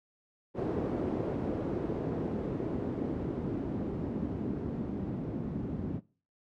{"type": "noise with low-pass filter sweep", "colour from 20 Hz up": "white", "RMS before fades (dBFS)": -34, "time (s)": [0.54, 6.01], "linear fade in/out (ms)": 50, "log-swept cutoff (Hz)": [410, 230], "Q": 1.4, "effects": ["noise-tail reverb RT60 0.4 s tail -22 dB re dry", "high-pass 60 Hz 12 dB/octave"]}